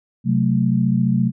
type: chord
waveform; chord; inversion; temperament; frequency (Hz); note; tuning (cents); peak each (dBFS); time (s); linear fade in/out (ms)
sine; F# diminished; second; equal; 130.81 / 185 / 220; C3 / F#3 / A3; 0 / 0 / 0; -19; 0.24-1.32; 50
effects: none